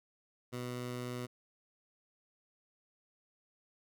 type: tone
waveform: 15% pulse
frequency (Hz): 123.47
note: B2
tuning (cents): 0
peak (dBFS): -32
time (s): 0.52-1.27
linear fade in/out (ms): 20
effects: none